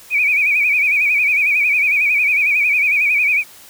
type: tone with vibrato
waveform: sine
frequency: 2380 Hz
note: D7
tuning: 22 cents sharp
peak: -12 dBFS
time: 0.1-3.44 s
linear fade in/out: 50 ms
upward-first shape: sine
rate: 11 Hz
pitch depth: 100 cents each way
effects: white hiss -42 dBFS RMS until 3.69 s